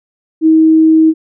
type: tone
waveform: sine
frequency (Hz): 318.4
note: D#4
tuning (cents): +40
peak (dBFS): -4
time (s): 0.41-1.14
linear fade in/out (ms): 50
effects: none